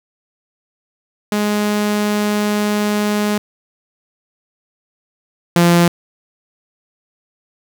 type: tone pair in turn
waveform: sawtooth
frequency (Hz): 208.5 / 172.29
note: G#3 / F3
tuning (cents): +7 / -23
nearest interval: minor third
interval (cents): 330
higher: first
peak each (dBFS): -11 / -5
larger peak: second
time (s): 1.32-3.38 / 5.56-5.88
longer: first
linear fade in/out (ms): 2
effects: 7-bit